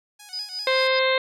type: tone with vibrato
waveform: 5% pulse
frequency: 784 Hz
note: G5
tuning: in tune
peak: -31 dBFS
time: 0.19-0.88 s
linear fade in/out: 10 ms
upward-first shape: square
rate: 5 Hz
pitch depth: 100 cents each way
type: tone with tremolo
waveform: sine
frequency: 4978 Hz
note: D#8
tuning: in tune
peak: -27 dBFS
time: 0.33-0.99 s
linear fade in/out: 2 ms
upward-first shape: sine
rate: 4.8 Hz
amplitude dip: 75%
type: harmonic tone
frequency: 524 Hz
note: C5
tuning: 2 cents sharp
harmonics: 1 / 2 / 3 / 4 / 5 / 6 / 7 / 8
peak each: -21 / -27 / -29 / -25 / -33 / -36 / -28 / -33 dBFS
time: 0.67-1.18 s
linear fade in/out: 2 ms
effects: none